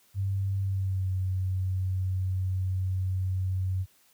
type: tone with pitch glide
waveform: sine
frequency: 97.5 to 93.53 Hz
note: G2 to F#2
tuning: -9 to +19 cents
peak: -25 dBFS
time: 0.14-3.86 s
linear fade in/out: 50 ms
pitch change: -72 cents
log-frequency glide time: 0.61-1.12 s
effects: white hiss -63 dBFS RMS until 4.13 s + high-pass 60 Hz 12 dB/octave